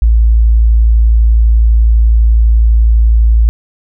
sine tone, 56 Hz, A1, 31 cents sharp, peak -4 dBFS, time 0.02-3.49 s, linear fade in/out 0 ms, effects none

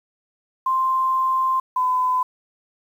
sine tone pair in turn, 1046.5 / 1011.4 Hz, C6 / B5, 0 / +41 cents, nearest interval minor second, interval 59 cents, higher first, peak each -17 dBFS, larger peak neither, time 0.66-1.6 / 1.76-2.23 s, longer first, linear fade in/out 5 ms, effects 8-bit

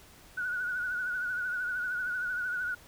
sine tone with vibrato, 1470 Hz, F#6, 12 cents flat, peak -30 dBFS, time 0.37-2.75 s, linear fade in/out 10 ms, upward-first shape triangle, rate 13 Hz, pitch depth 66 cents each way, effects pink hiss -55 dBFS RMS until 2.87 s

